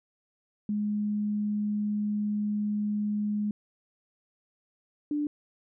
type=tone pair in turn; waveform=sine; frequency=208.7 / 295.1 Hz; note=G#3 / D4; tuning=+9 / +8 cents; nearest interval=tritone; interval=599 cents; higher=second; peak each=-26 dBFS; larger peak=neither; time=0.69-3.51 / 5.11-5.27 s; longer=first; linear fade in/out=2 ms; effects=none